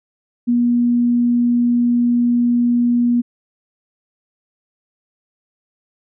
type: tone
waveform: sine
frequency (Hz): 240.4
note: B3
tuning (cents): -46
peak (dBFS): -12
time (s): 0.47-3.22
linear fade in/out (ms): 20
effects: none